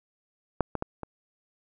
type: clicks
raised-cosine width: 1 ms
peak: -8 / -15 / -15 / -21 dBFS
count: 4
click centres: 0.607 / 0.753 / 0.824 / 1.033 s
effects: none